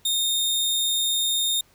sawtooth tone, 3668 Hz, A#7, 29 cents flat, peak -18 dBFS, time 0.05-1.61 s, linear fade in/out 5 ms, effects pink hiss -59 dBFS RMS until 1.74 s

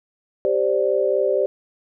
sine chord, G suspended fourth, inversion none, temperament equal, 392 / 523.3 / 587.3 Hz, G4 / C5 / D5, 0 / 0 / 0 cents, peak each -21 dBFS, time 0.45-1.46 s, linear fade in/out 0 ms, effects none

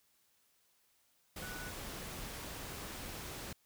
sine tone in noise, 1480 Hz, F#6, in tune, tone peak -47 dBFS, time 1.42-1.71 s, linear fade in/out 5 ms, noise pink, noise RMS -45 dBFS, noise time 1.36-3.53 s, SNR -5 dB, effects white hiss -73 dBFS RMS until 3.65 s

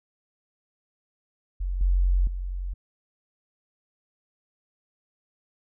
sine tone with level steps, 45.32 Hz, F#1, 35 cents flat, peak -25 / -18 / -28 dBFS, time 1.6-2.74 s, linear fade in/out 10 ms, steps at 1.81 / 2.27 s, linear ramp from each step 2 ms, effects none

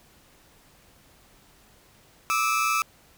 30% pulse tone pair together, 1178.1 / 1300 Hz, D6 / E6, +5 / -24 cents, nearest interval major second, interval 171 cents, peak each -24 / -21 dBFS, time 2.3-2.82 s, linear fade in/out 0 ms, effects pink hiss -57 dBFS RMS until 3.17 s

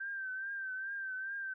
sine tone with vibrato, 1563 Hz, G6, 6 cents flat, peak -37 dBFS, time 0-1.54 s, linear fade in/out 10 ms, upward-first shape triangle, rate 2.4 Hz, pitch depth 61 cents each way, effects none

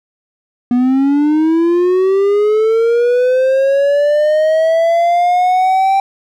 triangle linear sweep, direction up, 241.3 to 784 Hz, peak -7 dBFS, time 0.71-6 s, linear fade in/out 2 ms, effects none

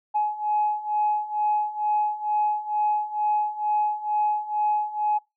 sine beating tone pair, 842 / 844.2 Hz, G#5 / G#5, +24 / +28 cents, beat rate 2.2 Hz, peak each -26 / -23 dBFS, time 0.14-5.19 s, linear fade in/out 20 ms, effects noise-tail reverb RT60 0.2 s tail -23 dB re dry + tanh soft clip ceiling -14 dBFS

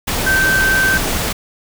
sine tone in noise, 1552 Hz, G6, 18 cents flat, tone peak -12 dBFS, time 0.26-0.98 s, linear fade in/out 10 ms, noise pink, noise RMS -19 dBFS, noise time 0.07-1.33 s, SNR +4 dB, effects none

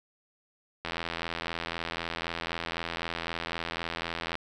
click train, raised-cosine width 0.3 ms, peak -16 dBFS, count 295, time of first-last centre 0.85-4.354 s, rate 83.9 Hz, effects none

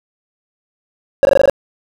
triangle tone bursts, 552 Hz, C#5, 7 cents flat, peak -3 dBFS, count 7, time 1.23-1.497 s, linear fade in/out 0 ms, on 21 ms, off 20 ms, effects none

